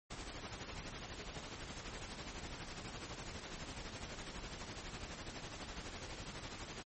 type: noise with tremolo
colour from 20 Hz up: pink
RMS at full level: -45 dBFS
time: 0.1-6.83 s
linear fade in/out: 10 ms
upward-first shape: sine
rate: 12 Hz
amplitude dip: 50%
effects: MP3 32 kbps